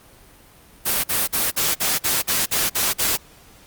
white noise bursts, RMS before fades -20 dBFS, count 10, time 0.85-3.173 s, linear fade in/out 20 ms, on 190 ms, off 47 ms, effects pink hiss -49 dBFS RMS until 3.66 s + Opus 32 kbps

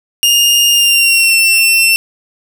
sawtooth tone with pitch glide, 2828 to 2699 Hz, F7 to E7, +21 to +40 cents, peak -4 dBFS, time 0.23-1.96 s, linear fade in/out 0 ms, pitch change -81 cents, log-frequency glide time 0.7-1.36 s, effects none

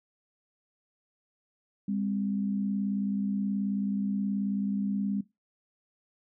sine tone pair together, 201.2 / 259.9 Hz, G3 / C4, +45 / -11 cents, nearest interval major third, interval 444 cents, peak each -28 / -35 dBFS, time 1.88-5.21 s, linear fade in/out 5 ms, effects noise-tail reverb RT60 0.2 s tail -18 dB re dry

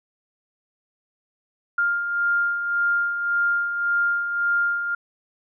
sine beating tone pair, 1401 / 1402.8 Hz, F6 / F6, +5 / +7 cents, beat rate 1.8 Hz, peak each -29 / -20 dBFS, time 1.78-4.95 s, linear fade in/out 5 ms, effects none

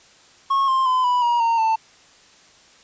triangle tone with pitch steps, 1092 / 1055.4 / 1020 / 985.9 / 952.8 / 920.9 / 890.1 Hz, C#6 / C6 / C6 / B5 / A#5 / A#5 / A5, -26 / +15 / -44 / -3 / +38 / -21 / +20 cents, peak -14 dBFS, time 0.5-1.76 s, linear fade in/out 10 ms, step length 180 ms, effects white hiss -51 dBFS RMS until 2.83 s + resampled to 16000 Hz

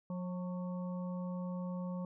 harmonic tone with a mistuned harmonic, 180 Hz, F#3, 47 cents flat, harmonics 1 / 3 / 5 / 6, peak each -37 / -46 / -53 / -53 dBFS, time 0.1-2.05 s, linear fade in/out 2 ms, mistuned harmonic 6, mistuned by +45 cents, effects none

